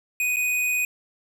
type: tone with dropouts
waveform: square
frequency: 2489 Hz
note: D#7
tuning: in tune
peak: -22 dBFS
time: 0.2-0.85 s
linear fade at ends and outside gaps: 2 ms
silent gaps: 0.361-0.367 s
effects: none